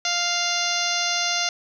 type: harmonic tone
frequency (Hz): 698.5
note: F5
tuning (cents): 0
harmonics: 1 / 2 / 3 / 4 / 5 / 6 / 7 / 8 / 9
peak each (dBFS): -30 / -30 / -30 / -30 / -30 / -30 / -30 / -30 / -30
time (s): 0.05-1.49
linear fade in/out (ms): 2
effects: 9-bit